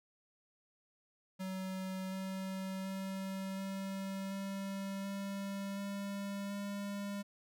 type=tone with pitch steps; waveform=square; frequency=188.5 / 190.25 / 192.02 / 193.8 / 195.6 / 197.41 / 199.25 / 201.1 Hz; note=F#3 / F#3 / G3 / G3 / G3 / G3 / G3 / G3; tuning=+32 / +48 / -35 / -20 / -4 / +12 / +28 / +44 cents; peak=-39 dBFS; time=1.39-7.23 s; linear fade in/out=20 ms; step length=730 ms; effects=none